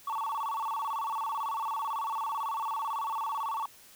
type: tone with vibrato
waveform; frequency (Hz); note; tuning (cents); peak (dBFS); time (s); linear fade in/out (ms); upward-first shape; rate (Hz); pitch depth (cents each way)
sine; 1005; B5; +30; -28; 0.07-3.66; 5; square; 18; 200
effects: tanh soft clip ceiling -29 dBFS + white hiss -55 dBFS RMS until 3.95 s